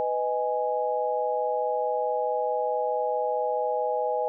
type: chord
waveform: sine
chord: G# minor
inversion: first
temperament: just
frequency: 498.4 / 623 / 830.6 Hz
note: B4 / D#5 / G#5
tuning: +16 / +2 / 0 cents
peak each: -28 / -29 / -28 dBFS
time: 0-4.28 s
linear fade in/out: 0 ms
effects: none